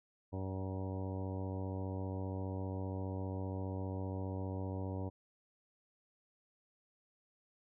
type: harmonic tone with a mistuned harmonic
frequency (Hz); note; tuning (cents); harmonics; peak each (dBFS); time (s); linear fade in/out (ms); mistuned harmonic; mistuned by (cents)
95; F#2; +46; 1 / 2 / 3 / 4 / 5 / 6 / 7 / 8 / 9 / 10; -39 / -46 / -45 / -50 / -49 / -50 / -56 / -55 / -57 / -54; 0.32-5.1; 20; 7; -22
effects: none